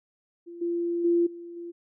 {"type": "tone with level steps", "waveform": "sine", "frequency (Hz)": 343.2, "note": "F4", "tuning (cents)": -30, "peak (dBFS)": [-39, -25, -19, -38, -35], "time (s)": [0.46, 1.72], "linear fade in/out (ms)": 20, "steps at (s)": [0.61, 1.04, 1.26, 1.56], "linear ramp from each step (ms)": 10, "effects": []}